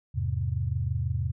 sine chord, E augmented, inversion none, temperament just, 82.41 / 103.01 / 128.76 Hz, E2 / G#2 / B#2, 0 / -14 / -27 cents, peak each -30 dBFS, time 0.14-1.32 s, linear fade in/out 20 ms, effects none

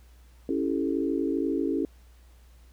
sine chord, A dominant seventh, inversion first, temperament equal, 277.2 / 329.6 / 392 / 440 Hz, C#4 / E4 / G4 / A4, 0 / 0 / 0 / 0 cents, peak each -28 / -29 / -32 / -33 dBFS, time 0.49-1.85 s, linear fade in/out 2 ms, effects added 60 Hz sine -51 dBFS peak until 2.72 s + pink hiss -63 dBFS RMS until 2.72 s

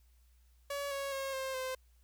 sawtooth tone with pitch steps, 566 / 553.7 / 541.7 / 529.9 / 518.4 Hz, C#5 / C#5 / C#5 / C5 / C5, +36 / -2 / -40 / +22 / -16 cents, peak -32 dBFS, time 0.7-1.75 s, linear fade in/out 5 ms, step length 210 ms, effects added 60 Hz sine -62 dBFS peak until 2.03 s + white hiss -75 dBFS RMS until 2.03 s

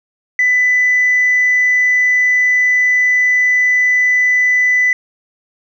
sine tone, 1995 Hz, B6, 17 cents sharp, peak -8 dBFS, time 0.39-4.93 s, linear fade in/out 2 ms, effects tanh soft clip ceiling -6 dBFS + 8-bit

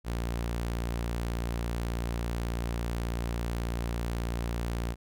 sawtooth tone, 58.27 Hz, A#1, in tune, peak -26 dBFS, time 0.04-4.96 s, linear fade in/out 50 ms, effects none

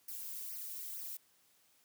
violet noise with flanger, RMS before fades -44 dBFS, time 0.08-1.17 s, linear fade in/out 5 ms, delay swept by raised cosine 0.26 to 2.16 ms, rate 2.2 Hz, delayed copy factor -0.9, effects white hiss -70 dBFS RMS until 1.84 s + high-pass 80 Hz 12 dB/octave

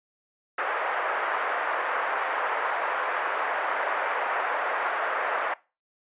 white band-pass noise, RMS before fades -28 dBFS, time 0.58-5.54 s, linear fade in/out 5 ms, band 510 to 1700 Hz, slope 24 dB/octave, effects noise-tail reverb RT60 0.3 s tail -21 dB re dry + resampled to 8000 Hz

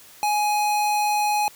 square tone, 836 Hz, G#5, 11 cents sharp, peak -20 dBFS, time 0.23-1.48 s, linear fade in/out 0 ms, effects white hiss -48 dBFS RMS until 1.55 s + high-pass 60 Hz 12 dB/octave

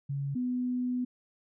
sine tone pair in turn, 139.8 / 249.1 Hz, C#3 / B3, +15 / +15 cents, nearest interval minor seventh, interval 1000 cents, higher second, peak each -30 / -28 dBFS, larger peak second, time 0.09-0.35 / 0.35-1.05 s, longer second, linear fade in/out 10 ms, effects none

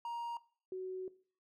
triangle / sine tone pair in turn, 940 / 373 Hz, A#5 / F#4, +14 / +14 cents, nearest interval octave + major third, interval 1600 cents, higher first, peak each -36 / -38 dBFS, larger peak first, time 0.05-0.37 / 0.72-1.08 s, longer second, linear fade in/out 2 ms, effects noise-tail reverb RT60 0.4 s tail -18 dB re dry

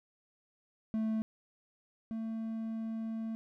triangle tone pair in turn, 220 / 223.7 Hz, A3 / A3, 0 / +29 cents, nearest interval unison, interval 29 cents, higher second, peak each -28 / -33 dBFS, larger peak first, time 0.94-1.22 / 2.11-3.35 s, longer second, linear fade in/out 0 ms, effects none

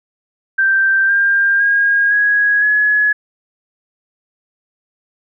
sine tone with pitch steps, 1568 / 1598.2 / 1628.9 / 1660.3 / 1692.2 Hz, G6 / G6 / G#6 / G#6 / G#6, 0 / +33 / -34 / -1 / +32 cents, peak -10 dBFS, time 0.58-3.13 s, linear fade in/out 10 ms, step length 510 ms, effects none

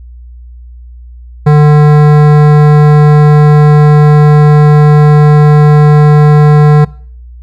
sine tone with hard clipping, 149.3 Hz, D3, 29 cents sharp, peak -3 dBFS, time 1.46-6.85 s, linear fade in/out 10 ms, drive 16 dB, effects noise-tail reverb RT60 0.5 s tail -21 dB re dry + added 60 Hz sine -27 dBFS peak until 7.42 s

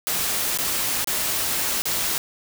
white noise with dropouts, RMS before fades -24 dBFS, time 0.07-2.18 s, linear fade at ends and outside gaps 0 ms, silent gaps 0.574-0.587 / 1.044-1.073 / 1.82-1.855 s, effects none

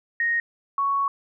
sine tone pair in turn, 1864.7 / 1112.6 Hz, A#6 / C#6, 0 / +6 cents, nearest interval major sixth, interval 894 cents, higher first, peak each -20 dBFS, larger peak neither, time 0.2-0.4 / 0.78-1.08 s, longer second, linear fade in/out 2 ms, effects none

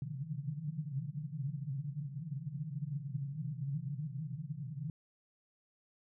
white band-pass noise, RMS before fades -40 dBFS, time 0.02-4.9 s, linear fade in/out 2 ms, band 130 to 160 Hz, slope 96 dB/octave, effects none

